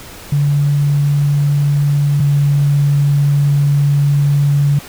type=tone pair in turn; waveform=sine; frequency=143.9 / 142.99 Hz; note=D3 / D3; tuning=-35 / -46 cents; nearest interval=unison; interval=11 cents; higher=first; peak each=-10 / -9 dBFS; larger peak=second; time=0.32-2.2 / 2.2-4.79 s; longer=second; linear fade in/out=5 ms; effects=pink hiss -34 dBFS RMS until 4.88 s